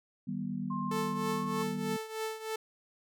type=chord; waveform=sine; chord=Eb augmented; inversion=none; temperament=just; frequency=155.56 / 194.45 / 243.1 Hz; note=Eb3 / G3 / B3; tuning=0 / -14 / -27 cents; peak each=-40 / -36 / -37 dBFS; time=0.27-1.97 s; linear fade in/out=10 ms
type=tone with pitch glide; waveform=sine; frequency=1058 to 1087.7 Hz; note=C6 to C#6; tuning=+19 to -33 cents; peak=-36 dBFS; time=0.7-1.63 s; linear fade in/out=10 ms; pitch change=+48 cents; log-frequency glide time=1.1-1.42 s
type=tone with tremolo; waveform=sawtooth; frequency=440 Hz; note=A4; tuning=in tune; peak=-28 dBFS; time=0.91-2.56 s; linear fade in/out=5 ms; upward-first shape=triangle; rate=3.2 Hz; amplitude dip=80%
effects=none